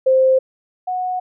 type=tone pair in turn; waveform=sine; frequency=523.3 / 734.3 Hz; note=C5 / F#5; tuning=0 / -13 cents; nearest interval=tritone; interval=587 cents; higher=second; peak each=-10 / -19 dBFS; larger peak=first; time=0.06-0.39 / 0.87-1.2 s; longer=neither; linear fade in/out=10 ms; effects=none